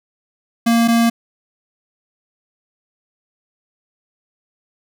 square tone pair in turn, 232 / 232 Hz, A#3 / A#3, -8 / -8 cents, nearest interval unison, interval 0 cents, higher neither, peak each -12 dBFS, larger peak neither, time 0.66-0.88 / 0.88-1.1 s, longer neither, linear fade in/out 10 ms, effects none

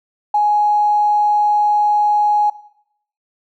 triangle tone with tanh clipping, 835 Hz, G#5, 9 cents sharp, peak -11 dBFS, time 0.34-2.5 s, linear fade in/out 5 ms, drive 3 dB, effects noise-tail reverb RT60 0.7 s tail -18 dB re dry

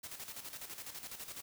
white noise with tremolo, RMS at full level -45 dBFS, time 0.03-1.42 s, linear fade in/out 10 ms, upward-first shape square, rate 12 Hz, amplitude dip 60%, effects none

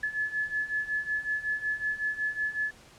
sine beating tone pair, 1715 / 1720.4 Hz, A6 / A6, -45 / -39 cents, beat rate 5.4 Hz, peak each -33 / -30 dBFS, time 0.03-2.71 s, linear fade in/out 5 ms, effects pink hiss -54 dBFS RMS until 2.98 s + low-pass 9000 Hz 12 dB/octave

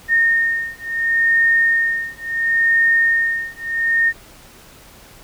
sine beating tone pair, 1835 / 1835.72 Hz, A#6 / A#6, -28 / -27 cents, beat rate 0.72 Hz, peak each -17 dBFS, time 0.08-4.13 s, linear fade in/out 50 ms, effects pink hiss -44 dBFS RMS until 5.23 s

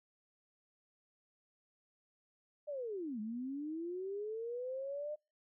sine linear two-way sweep, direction down then up, 609 to 207.7 to 609 Hz, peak -38 dBFS, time 2.67-5.16 s, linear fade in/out 20 ms, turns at 3.2 s, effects noise-tail reverb RT60 0.3 s tail -26 dB re dry

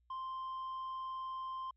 sine tone with tanh clipping, 1046.5 Hz, C6, in tune, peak -40 dBFS, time 0.1-1.71 s, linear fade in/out 5 ms, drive 3 dB, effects added 60 Hz sine -70 dBFS peak until 1.76 s

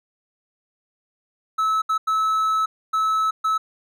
triangle tone bursts at uneven times, 1300 Hz, E6, 24 cents flat, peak -16 dBFS, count 5, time 1.58-1.82 / 1.89-1.98 / 2.07-2.66 / 2.93-3.31 / 3.44-3.58 s, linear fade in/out 10 ms, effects none

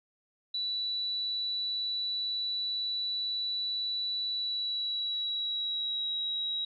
sine tone with pitch glide, 3951 to 3847 Hz, B7 to B7, 0 to -46 cents, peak -30 dBFS, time 0.54-6.65 s, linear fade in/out 5 ms, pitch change -46 cents, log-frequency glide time 4.3-6.1 s, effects none

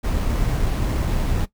brown noise with sample-and-hold, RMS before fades -21 dBFS, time 0.03-1.46 s, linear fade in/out 20 ms, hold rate 7350 Hz, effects noise-tail reverb RT60 0.1 s tail -17 dB re dry

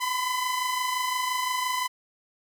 sawtooth tone pair together, 1002.2 / 1028 Hz, B5 / C6, +25 / -31 cents, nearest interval unison, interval 44 cents, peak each -23 / -28 dBFS, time 0-1.88 s, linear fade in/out 20 ms, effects none

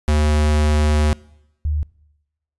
square / sine tone pair in turn, 75.4 / 75.13 Hz, D2 / D2, +46 / +40 cents, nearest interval unison, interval 6 cents, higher first, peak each -14 / -17 dBFS, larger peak first, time 0.08-1.13 / 1.65-1.83 s, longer first, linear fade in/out 0 ms, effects noise-tail reverb RT60 0.9 s tail -23 dB re dry + resampled to 24000 Hz

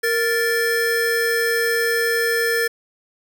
square tone pair together, 465 / 1755.6 Hz, A#4 / A6, -4 / -4 cents, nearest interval octave + major seventh, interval 2300 cents, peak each -21 dBFS, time 0.03-2.68 s, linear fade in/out 10 ms, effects 8-bit

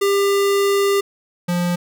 square tone pair in turn, 398.8 / 175.71 Hz, G4 / F3, +30 / +11 cents, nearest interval octave + major second, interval 1419 cents, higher first, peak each -15 / -18 dBFS, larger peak first, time 0.01-1.01 / 1.48-1.76 s, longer first, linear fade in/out 10 ms, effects none

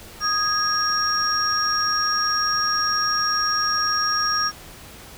sine tone cluster, 1242 / 1655 / 5580 Hz, D#6 / G#6 / F8, -3 / -6 / -2 cents, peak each -23 / -26 / -22 dBFS, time 0.2-4.52 s, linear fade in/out 50 ms, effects pink hiss -42 dBFS RMS until 5.17 s

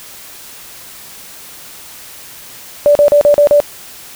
sine tone bursts, 583 Hz, D5, 13 cents flat, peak -4 dBFS, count 6, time 2.86-3.602 s, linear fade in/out 0 ms, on 92 ms, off 38 ms, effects white hiss -34 dBFS RMS until 4.15 s

